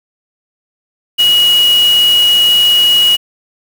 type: tone in noise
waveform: sine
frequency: 2902 Hz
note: F#7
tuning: 34 cents flat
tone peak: -6 dBFS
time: 1.18-3.17 s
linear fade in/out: 20 ms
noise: white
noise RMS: -22 dBFS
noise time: 1.18-3.17 s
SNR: +13 dB
effects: none